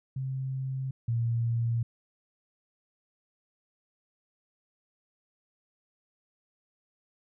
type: tone pair in turn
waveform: sine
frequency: 132.4 / 116.58 Hz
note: C3 / A#2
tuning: +21 / +1 cents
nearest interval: major second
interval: 220 cents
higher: first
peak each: -30 / -25 dBFS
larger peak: second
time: 0.16-0.91 / 1.08-1.83 s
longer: neither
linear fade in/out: 5 ms
effects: none